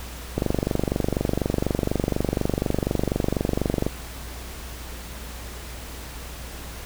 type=click train; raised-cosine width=2 ms; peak=-8 dBFS; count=85; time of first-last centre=0.38-3.865 s; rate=24.1 Hz; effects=added 60 Hz sine -37 dBFS peak until 6.85 s + pink hiss -39 dBFS RMS until 6.85 s